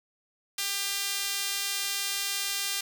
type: tone with high-pass filter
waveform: sawtooth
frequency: 397.6 Hz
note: G4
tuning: 25 cents sharp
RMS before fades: -31 dBFS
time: 0.58-2.81 s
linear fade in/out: 5 ms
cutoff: 3200 Hz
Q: 0.74
effects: none